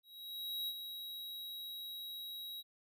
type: tone with ADSR envelope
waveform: square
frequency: 3842 Hz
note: B7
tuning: 48 cents flat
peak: -37 dBFS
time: 0.03-2.63 s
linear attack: 650 ms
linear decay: 49 ms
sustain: -7 dB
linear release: 33 ms
effects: none